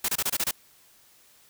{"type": "noise bursts", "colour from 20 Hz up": "white", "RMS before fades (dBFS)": -26, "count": 7, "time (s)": [0.04, 0.511], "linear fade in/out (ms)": 5, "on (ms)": 45, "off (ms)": 26, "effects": ["white hiss -58 dBFS RMS until 1.49 s"]}